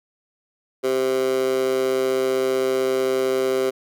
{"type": "tone with high-pass filter", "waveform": "15% pulse", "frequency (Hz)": 130.81, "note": "C3", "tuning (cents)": 0, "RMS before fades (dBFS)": -21, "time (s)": [0.83, 3.71], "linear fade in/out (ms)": 20, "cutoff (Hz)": 420, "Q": 3.5, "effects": []}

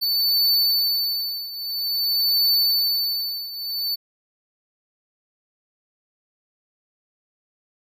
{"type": "tone with tremolo", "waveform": "square", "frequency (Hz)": 4506, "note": "C#8", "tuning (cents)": 28, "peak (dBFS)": -16, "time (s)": [0.01, 3.96], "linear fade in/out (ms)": 20, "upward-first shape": "triangle", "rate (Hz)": 0.5, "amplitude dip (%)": 85, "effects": []}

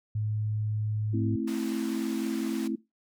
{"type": "tone", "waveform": "sine", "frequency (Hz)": 107, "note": "A2", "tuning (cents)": -48, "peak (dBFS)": -27, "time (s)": [0.15, 1.36], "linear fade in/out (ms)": 5}
{"type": "chord", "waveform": "sine", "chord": "A minor", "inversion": "none", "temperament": "just", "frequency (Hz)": [220, 264, 330], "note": ["A3", "C4", "E4"], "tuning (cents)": [0, 16, 2], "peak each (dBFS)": -32, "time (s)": [1.13, 2.76], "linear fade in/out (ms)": 10}
{"type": "band-pass noise", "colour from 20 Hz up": "pink", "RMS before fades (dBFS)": -45, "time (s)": [1.47, 2.68], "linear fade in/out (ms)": 10, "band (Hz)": [770, 14000], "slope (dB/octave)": 12}
{"effects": ["noise-tail reverb RT60 0.2 s tail -18 dB re dry"]}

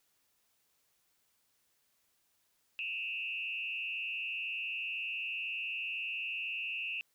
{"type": "tone with frequency modulation", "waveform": "sine", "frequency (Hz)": 2666, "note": "E7", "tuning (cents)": 19, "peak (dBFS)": -35, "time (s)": [2.79, 7.01], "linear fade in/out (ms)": 0, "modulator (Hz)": 118, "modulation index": 1.3, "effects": ["white hiss -75 dBFS RMS until 7.14 s"]}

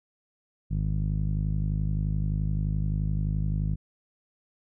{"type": "tone with low-pass filter", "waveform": "sawtooth", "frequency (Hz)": 51.6, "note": "G#1", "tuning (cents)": -10, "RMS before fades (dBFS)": -27, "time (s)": [0.7, 3.76], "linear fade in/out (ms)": 20, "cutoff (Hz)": 160, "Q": 2.7, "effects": []}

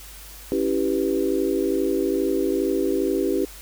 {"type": "chord", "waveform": "sine", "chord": "C# half-diminished seventh", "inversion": "none", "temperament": "equal", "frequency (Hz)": [277.2, 329.6, 392, 493.9], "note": ["C#4", "E4", "G4", "B4"], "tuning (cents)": [0, 0, 0, 0], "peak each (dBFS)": [-26, -25, -23, -28], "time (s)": [0.52, 3.45], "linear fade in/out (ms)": 0, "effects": ["added 50 Hz sine -43 dBFS peak until 3.61 s", "white hiss -43 dBFS RMS until 3.61 s"]}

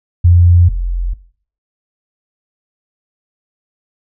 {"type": "tone pair in turn", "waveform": "sine", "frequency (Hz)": [87.31, 43.66], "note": ["F2", "F1"], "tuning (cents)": [0, 0], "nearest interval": "octave", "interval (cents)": 1200, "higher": "first", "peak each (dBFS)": [-4, -14], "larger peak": "first", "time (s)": [[0.24, 0.69], [0.69, 1.14]], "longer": "neither", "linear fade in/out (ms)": 10, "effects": ["noise-tail reverb RT60 0.5 s tail -17 dB re dry"]}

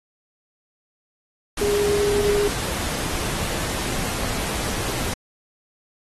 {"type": "tone in noise", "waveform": "sine", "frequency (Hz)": 410, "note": "G#4", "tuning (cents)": -22, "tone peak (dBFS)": -18, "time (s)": [1.61, 2.48], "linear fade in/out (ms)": 5, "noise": "pink", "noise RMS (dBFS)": -27, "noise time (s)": [1.57, 5.14], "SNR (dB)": 6, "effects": ["AAC 32 kbps"]}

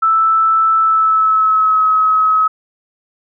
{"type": "tone with pitch glide", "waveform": "sine", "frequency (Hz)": [1318.5, 1279.5], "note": ["E6", "D#6"], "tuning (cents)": [0, 48], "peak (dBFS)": -9, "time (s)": [0.02, 2.48], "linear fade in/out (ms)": 10, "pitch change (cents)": -52, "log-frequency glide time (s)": [0.79, 1.84], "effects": []}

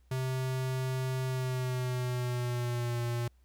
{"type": "tone with pitch glide", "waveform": "square", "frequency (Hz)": [130, 119.21], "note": ["C3", "A#2"], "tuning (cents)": [-11, 39], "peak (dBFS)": -31, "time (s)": [0.11, 3.28], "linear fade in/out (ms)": 5, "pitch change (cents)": -150, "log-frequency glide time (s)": [1.26, 3], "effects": ["added 62 Hz sine -60 dBFS peak until 3.44 s", "pink hiss -75 dBFS RMS until 3.44 s"]}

